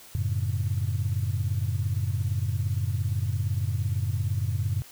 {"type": "chord", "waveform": "sine", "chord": "F# minor", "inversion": "none", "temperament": "equal", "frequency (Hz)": [92.5, 110, 138.59], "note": ["F#2", "A2", "C#3"], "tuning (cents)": [0, 0, 0], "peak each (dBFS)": [-27, -27, -32], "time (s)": [0.15, 4.82], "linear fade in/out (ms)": 0, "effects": ["tanh soft clip ceiling -16 dBFS", "white hiss -49 dBFS RMS until 4.91 s"]}